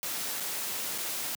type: noise with dropouts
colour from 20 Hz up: white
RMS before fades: -34 dBFS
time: 0.03-1.35 s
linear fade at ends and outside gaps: 0 ms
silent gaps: 0.4-0.405 / 0.979-0.983 s
effects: high-pass 150 Hz 12 dB/octave